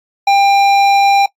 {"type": "tone with hard clipping", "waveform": "sine", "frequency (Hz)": 796, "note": "G5", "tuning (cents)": 26, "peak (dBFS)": -9, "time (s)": [0.27, 1.26], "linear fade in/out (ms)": 5, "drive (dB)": 12, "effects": ["noise-tail reverb RT60 0.1 s tail -22 dB re dry", "AAC 48 kbps"]}